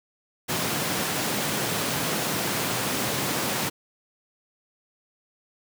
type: high-pass noise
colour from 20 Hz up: pink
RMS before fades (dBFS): -27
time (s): 0.48-3.7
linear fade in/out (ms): 20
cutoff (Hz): 120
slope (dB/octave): 24
effects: none